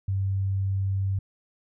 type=tone; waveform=sine; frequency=97 Hz; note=G2; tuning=18 cents flat; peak=-23 dBFS; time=0.08-1.19 s; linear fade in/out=5 ms; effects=none